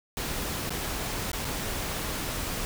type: noise with dropouts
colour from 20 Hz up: pink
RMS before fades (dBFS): -32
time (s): 0.17-2.65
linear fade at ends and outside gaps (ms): 0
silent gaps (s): 0.694-0.705 / 1.316-1.332 / 1.446-1.452
effects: none